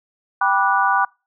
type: chord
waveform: sine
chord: G major seventh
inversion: none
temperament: just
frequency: 784 / 980 / 1176 / 1470 Hz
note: G5 / B5 / D6 / F#6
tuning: 0 / -14 / +2 / -12 cents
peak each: -20 dBFS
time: 0.41-1.05 s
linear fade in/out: 5 ms
effects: noise-tail reverb RT60 0.3 s tail -26 dB re dry